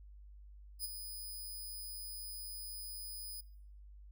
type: tone with ADSR envelope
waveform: 5% pulse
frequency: 4998 Hz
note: D#8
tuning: 7 cents sharp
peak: -29 dBFS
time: 0.79-3.41 s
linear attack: 54 ms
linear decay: 22 ms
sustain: -8 dB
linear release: 9 ms
effects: noise-tail reverb RT60 0.6 s tail -19 dB re dry + added 50 Hz sine -52 dBFS peak until 4.11 s